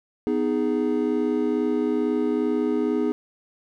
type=chord; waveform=triangle; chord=G# minor; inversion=first; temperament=just; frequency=249.2 / 311.5 / 415.3 Hz; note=B3 / D#4 / G#4; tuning=+16 / +2 / 0 cents; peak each=-23 dBFS; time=0.27-3.12 s; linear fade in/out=0 ms; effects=none